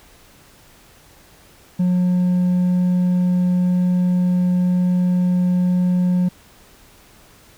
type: tone with hard clipping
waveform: sine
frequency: 180.1 Hz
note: F#3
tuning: 46 cents flat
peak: -15 dBFS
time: 1.79-6.29 s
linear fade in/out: 10 ms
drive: 2 dB
effects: pink hiss -49 dBFS RMS until 7.57 s